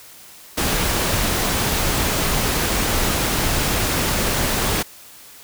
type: noise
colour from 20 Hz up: pink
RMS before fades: -20 dBFS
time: 0.57-4.83 s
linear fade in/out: 10 ms
effects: white hiss -43 dBFS RMS until 5.43 s